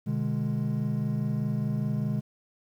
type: chord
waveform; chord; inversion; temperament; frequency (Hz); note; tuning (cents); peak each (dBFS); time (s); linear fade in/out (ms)
triangle; G# diminished; first; just; 124.59 / 149.51 / 207.7; B2 / D3 / G#3; +16 / +31 / 0; -28; 0.06-2.21; 20
effects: tanh soft clip ceiling -15 dBFS + 10-bit